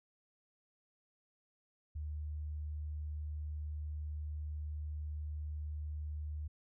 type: tone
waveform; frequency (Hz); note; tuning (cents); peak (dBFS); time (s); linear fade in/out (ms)
sine; 75.5; D2; +48; -38; 1.95-6.48; 10
effects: none